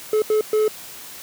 triangle tone bursts at uneven times, 430 Hz, A4, 40 cents flat, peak -13 dBFS, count 3, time 0.13-0.22 / 0.3-0.41 / 0.53-0.68 s, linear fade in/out 2 ms, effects white hiss -38 dBFS RMS until 1.22 s + high-pass 80 Hz 12 dB/octave

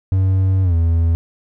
triangle tone with pitch glide, 94.9 to 83.09 Hz, F#2 to E2, +44 to +14 cents, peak -10 dBFS, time 0.12-1.15 s, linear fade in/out 0 ms, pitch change -230 cents, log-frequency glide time 0.63-0.74 s, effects none

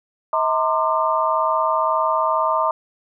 sine tone cluster, 638 / 918 / 1040 / 1195 Hz, D#5 / A#5 / C6 / D6, +43 / -27 / -11 / +30 cents, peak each -22 dBFS, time 0.33-2.71 s, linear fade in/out 2 ms, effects none

